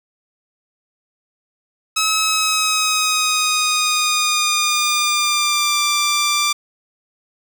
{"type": "tone with pitch glide", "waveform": "10% pulse", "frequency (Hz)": [1287, 1180.2], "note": ["E6", "D6"], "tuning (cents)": [-42, 8], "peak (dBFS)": -7, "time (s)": [1.96, 6.53], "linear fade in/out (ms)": 10, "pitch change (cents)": -150, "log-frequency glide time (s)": [2.19, 5.82], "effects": []}